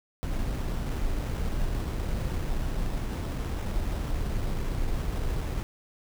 brown noise with sample-and-hold, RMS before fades -29 dBFS, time 0.23-5.63 s, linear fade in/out 0 ms, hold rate 4410 Hz, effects none

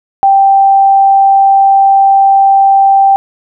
sine tone, 784 Hz, G5, in tune, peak -3 dBFS, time 0.23-3.16 s, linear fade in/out 0 ms, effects none

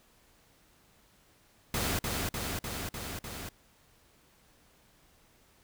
pink noise with echo, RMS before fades -31 dBFS, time 1.74-1.99 s, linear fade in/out 2 ms, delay 300 ms, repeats 5, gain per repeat -2 dB, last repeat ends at 3.49 s, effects pink hiss -64 dBFS RMS until 5.63 s

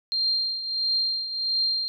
sine tone with tremolo, 4186 Hz, C8, in tune, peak -20 dBFS, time 0.12-1.88 s, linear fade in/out 0 ms, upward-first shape triangle, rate 1.5 Hz, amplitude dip 70%, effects none

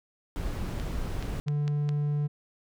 brown noise, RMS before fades -32 dBFS, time 0.36-1.4 s, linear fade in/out 0 ms
clicks, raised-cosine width 0.2 ms, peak -23 dBFS, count 5, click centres 0.799 / 1.226 / 1.483 / 1.679 / 1.891 s
triangle tone, 146.83 Hz, D3, in tune, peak -23 dBFS, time 1.46-2.28 s, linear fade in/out 20 ms
effects none

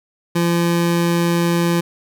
25% pulse tone, 171 Hz, F3, 36 cents flat, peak -11 dBFS, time 0.35-1.81 s, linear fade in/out 10 ms, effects none

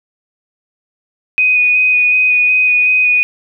sine tone with vibrato, 2489 Hz, D#7, in tune, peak -8 dBFS, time 1.38-3.23 s, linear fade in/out 0 ms, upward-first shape square, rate 2.7 Hz, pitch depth 11 cents each way, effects none

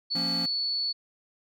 sine tone, 4435 Hz, C#8, in tune, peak -26 dBFS, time 0.1-0.93 s, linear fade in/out 20 ms
square chord, Bb minor, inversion second, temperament equal, 174.61 / 233.1 / 277.2 Hz, F3 / Bb3 / Db4, 0 / 0 / 0 cents, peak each -36 / -38 / -37 dBFS, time 0.15-0.46 s, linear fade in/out 5 ms
effects none

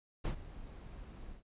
brown noise with ADSR envelope, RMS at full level -31 dBFS, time 0.24-1.43 s, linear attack 14 ms, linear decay 100 ms, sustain -17 dB, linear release 120 ms, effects resampled to 8000 Hz

